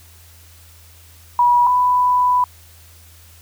sine tone pair in turn, 970 / 992.7 Hz, B5 / B5, -31 / +9 cents, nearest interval unison, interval 40 cents, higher second, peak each -10 / -12 dBFS, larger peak first, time 1.39-1.67 / 1.67-2.44 s, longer second, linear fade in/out 2 ms, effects added 83 Hz sine -45 dBFS peak until 3.41 s + white hiss -48 dBFS RMS until 3.41 s

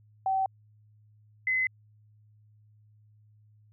sine tone pair in turn, 767 / 2038 Hz, G5 / C7, -38 / -46 cents, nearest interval octave + perfect fourth, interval 1692 cents, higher second, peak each -24 dBFS, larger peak neither, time 0.26-0.46 / 1.47-1.67 s, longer neither, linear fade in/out 2 ms, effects added 106 Hz sine -57 dBFS peak until 3.72 s

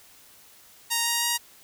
5% pulse tone with pitch steps, 932.3 / 939.3 / 946.4 Hz, A#5 / A#5 / A#5, 0 / +13 / +26 cents, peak -11 dBFS, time 0.9-1.38 s, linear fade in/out 20 ms, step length 160 ms, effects white hiss -53 dBFS RMS until 1.63 s

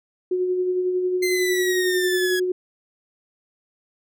sine tone with tremolo, 365.1 Hz, F#4, 23 cents flat, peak -18 dBFS, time 0.31-2.52 s, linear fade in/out 5 ms, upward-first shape sine, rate 11 Hz, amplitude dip 35%
sawtooth exponential sweep, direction down, 2087 to 1661.2 Hz, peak -20 dBFS, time 1.22-2.4 s, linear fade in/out 10 ms
effects none

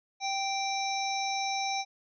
harmonic tone with a mistuned harmonic, 783 Hz, G5, 2 cents flat, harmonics 1 / 3 / 5 / 7 / 8, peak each -31 / -36 / -38 / -39 / -40 dBFS, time 0.2-1.85 s, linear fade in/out 50 ms, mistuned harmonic 8, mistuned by -49 cents, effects none

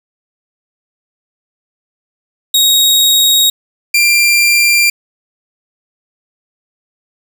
sawtooth tone pair in turn, 3774 / 2377 Hz, A#7 / D7, +21 / +20 cents, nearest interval minor sixth, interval 801 cents, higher first, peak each -4 dBFS, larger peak neither, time 2.54-3.5 / 3.94-4.9 s, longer neither, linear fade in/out 5 ms, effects none

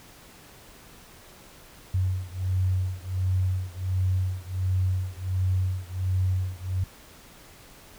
sine beating tone pair, 92.3 / 93.7 Hz, F#2 / F#2, -4 / +22 cents, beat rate 1.4 Hz, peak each -26 / -27 dBFS, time 1.94-6.84 s, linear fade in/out 5 ms, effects pink hiss -50 dBFS RMS until 7.98 s

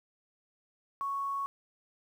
sine tone with quantisation, 1108.7 Hz, C#6, in tune, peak -31 dBFS, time 1.01-1.46 s, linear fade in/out 0 ms, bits 10, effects none

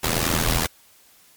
pink noise with amplitude modulation, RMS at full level -18 dBFS, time 0.03-0.67 s, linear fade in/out 10 ms, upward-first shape sine, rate 81.6 Hz, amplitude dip 90%, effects white hiss -54 dBFS RMS until 1.36 s + MP3 96 kbps

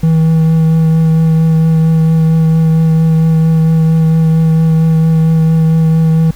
triangle tone with vibrato, 161 Hz, E3, 41 cents flat, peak -4 dBFS, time 0.03-6.31 s, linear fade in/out 5 ms, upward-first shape triangle, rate 4.4 Hz, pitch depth 14 cents each way, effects added 50 Hz sine -31 dBFS peak until 6.35 s + pink hiss -39 dBFS RMS until 6.35 s

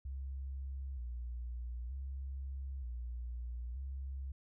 sine tone with vibrato, 63.5 Hz, B1, 49 cents sharp, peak -39 dBFS, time 0.05-4.32 s, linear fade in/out 5 ms, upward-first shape square, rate 0.54 Hz, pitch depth 94 cents each way, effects none

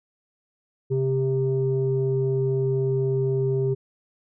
sine tone pair together, 133.37 / 396.2 Hz, C3 / G4, +34 / +18 cents, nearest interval octave + perfect fifth, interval 1884 cents, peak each -22 dBFS, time 0.9-3.75 s, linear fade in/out 20 ms, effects tanh soft clip ceiling -14 dBFS

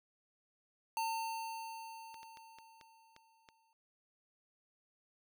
square tone with exponential decay, 900 Hz, A5, 39 cents sharp, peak -34 dBFS, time 0.97-3.73 s, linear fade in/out 1 ms, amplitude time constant 600 ms
clicks, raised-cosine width 0.2 ms, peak -37 dBFS, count 7, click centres 2.143 / 2.231 / 2.372 / 2.586 / 2.812 / 3.164 / 3.488 s
effects none

